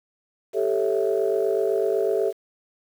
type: chord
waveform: sine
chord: A dominant seventh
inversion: third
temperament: equal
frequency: 392 / 440 / 554.4 / 659.3 Hz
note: G4 / A4 / C#5 / E5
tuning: 0 / 0 / 0 / 0 cents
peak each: -23 / -23 / -29 / -27 dBFS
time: 0.53-2.33 s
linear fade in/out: 50 ms
effects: tanh soft clip ceiling -11 dBFS + 8-bit